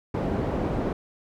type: low-pass noise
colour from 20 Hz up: white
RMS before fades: -27 dBFS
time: 0.14-0.93 s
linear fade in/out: 5 ms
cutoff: 440 Hz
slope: 12 dB/octave
effects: none